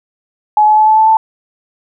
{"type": "tone with pitch steps", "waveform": "sine", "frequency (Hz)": [848, 854.9, 861.8, 868.8, 875.9, 883], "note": ["G#5", "G#5", "A5", "A5", "A5", "A5"], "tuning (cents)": [36, 50, -36, -22, -8, 6], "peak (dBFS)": -5, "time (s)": [0.57, 1.17], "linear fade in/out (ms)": 2, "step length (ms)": 100, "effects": []}